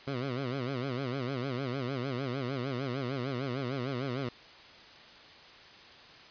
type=tone with vibrato; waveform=15% pulse; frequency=130 Hz; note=C3; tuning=11 cents flat; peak=-26 dBFS; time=0.07-4.29 s; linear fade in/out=5 ms; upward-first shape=sine; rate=6.6 Hz; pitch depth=140 cents each way; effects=white hiss -52 dBFS RMS until 6.3 s + resampled to 11025 Hz